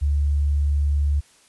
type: tone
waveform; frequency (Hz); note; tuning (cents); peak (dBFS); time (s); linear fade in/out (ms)
sine; 72.2; D2; -29; -17; 0.01-1.21; 20
effects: white hiss -55 dBFS RMS until 1.48 s + resampled to 24000 Hz